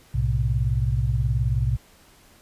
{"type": "tone cluster", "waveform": "sine", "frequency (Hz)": [62.4, 109.4, 128.2], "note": ["B1", "A2", "C3"], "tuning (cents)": [19, -9, -35], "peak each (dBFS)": -24, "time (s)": [0.14, 1.77], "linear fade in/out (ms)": 10, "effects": ["pink hiss -54 dBFS RMS until 2.41 s", "resampled to 32000 Hz"]}